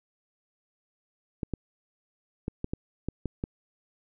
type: clicks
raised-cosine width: 3 ms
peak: -17 dBFS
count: 8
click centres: 1.432 / 1.537 / 2.481 / 2.644 / 2.735 / 3.086 / 3.257 / 3.439 s
effects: none

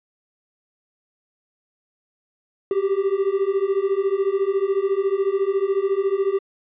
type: beating tone pair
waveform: triangle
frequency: 383.7 / 397.7 Hz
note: G4 / G4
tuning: -37 / +25 cents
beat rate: 14 Hz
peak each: -20 / -19 dBFS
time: 2.71-6.39 s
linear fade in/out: 2 ms
effects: resampled to 8000 Hz

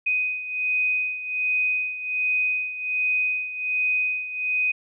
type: beating tone pair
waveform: sine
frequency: 2500 / 2501.3 Hz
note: D#7 / D#7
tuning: +8 / +9 cents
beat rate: 1.3 Hz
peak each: -23 / -28 dBFS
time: 0.06-4.72 s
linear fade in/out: 10 ms
effects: none

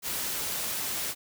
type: noise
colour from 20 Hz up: white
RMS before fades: -32 dBFS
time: 0.02-1.15 s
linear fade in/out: 50 ms
effects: none

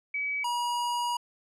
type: tone pair in turn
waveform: sine / square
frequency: 2280 / 960.6 Hz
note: C#7 / B5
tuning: +48 / -48 cents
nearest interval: octave + minor third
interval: 1496 cents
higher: first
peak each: -28 dBFS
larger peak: neither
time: 0.14-0.44 / 0.44-1.17 s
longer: second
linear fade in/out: 5 ms
effects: low-pass 11000 Hz 12 dB/octave

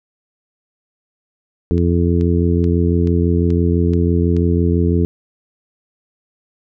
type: harmonic tone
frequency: 86 Hz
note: F2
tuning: 26 cents flat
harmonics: 1 / 2 / 3 / 4 / 5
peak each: -15 / -18 / -20 / -21 / -22 dBFS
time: 1.71-5.05 s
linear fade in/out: 0 ms
type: click train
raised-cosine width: 0.2 ms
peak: -20 dBFS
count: 7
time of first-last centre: 1.78-4.366 s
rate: 2.32 Hz
effects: none

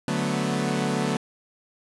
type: chord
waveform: sawtooth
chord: B minor seventh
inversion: first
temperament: equal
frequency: 146.83 / 185 / 220 / 246.9 Hz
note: D3 / F#3 / A3 / B3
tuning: 0 / 0 / 0 / 0 cents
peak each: -25 dBFS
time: 0.08-1.17 s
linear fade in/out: 2 ms
effects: resampled to 24000 Hz

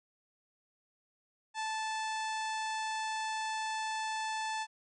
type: harmonic tone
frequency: 876 Hz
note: A5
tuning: 8 cents flat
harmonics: 1 / 2 / 3 / 4 / 5 / 6 / 7 / 8 / 9 / 10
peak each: -35 / -41 / -45 / -47 / -49 / -51 / -52 / -53 / -54 / -55 dBFS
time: 1.54-4.67 s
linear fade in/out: 50 ms
effects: none

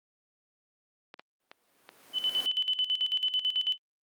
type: clicks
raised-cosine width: 0.3 ms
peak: -28 dBFS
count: 4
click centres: 1.141 / 1.195 / 1.515 / 1.891 s
type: noise with exponential growth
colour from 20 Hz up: pink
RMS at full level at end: -39 dBFS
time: 1.4-2.46 s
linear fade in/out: 2 ms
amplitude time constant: 230 ms
type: tone with tremolo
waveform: sine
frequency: 3016 Hz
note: F#7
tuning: 32 cents sharp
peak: -24 dBFS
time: 2.13-3.78 s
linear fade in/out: 50 ms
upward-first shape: square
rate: 9.1 Hz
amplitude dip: 75%
effects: high-pass 300 Hz 12 dB/octave + Opus 48 kbps

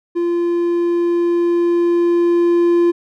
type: tone with level ramp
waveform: triangle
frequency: 344.9 Hz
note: F4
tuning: 22 cents flat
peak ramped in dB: -13 to -8 dBFS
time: 0.15-2.92 s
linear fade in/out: 20 ms
effects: none

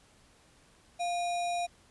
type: tone with sample-and-hold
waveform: sine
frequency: 698.5 Hz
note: F5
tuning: in tune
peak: -29 dBFS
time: 0.99-1.67 s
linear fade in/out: 20 ms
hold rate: 3150 Hz
effects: pink hiss -62 dBFS RMS until 1.9 s + resampled to 24000 Hz

